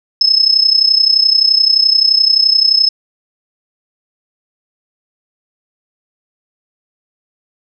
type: tone with amplitude modulation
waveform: sine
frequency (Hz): 5200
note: E8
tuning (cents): -24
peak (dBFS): -4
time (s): 0.21-2.89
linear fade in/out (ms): 2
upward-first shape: sine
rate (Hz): 31.6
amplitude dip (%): 80
effects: none